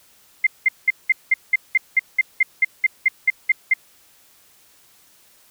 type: tone bursts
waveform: sine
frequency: 2093 Hz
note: C7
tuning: in tune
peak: -11 dBFS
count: 16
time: 0.44-3.738 s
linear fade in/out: 5 ms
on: 28 ms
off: 190 ms
effects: white hiss -54 dBFS RMS until 5.5 s